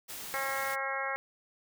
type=noise; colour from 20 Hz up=white; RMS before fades=-42 dBFS; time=0.08-0.76 s; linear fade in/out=20 ms
type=harmonic tone; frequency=270.7 Hz; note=C#4; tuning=41 cents flat; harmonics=2 / 3 / 4 / 5 / 6 / 7 / 8; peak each=-39 / -39 / -39 / -39 / -39 / -39 / -39 dBFS; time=0.34-1.16 s; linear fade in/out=0 ms
effects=none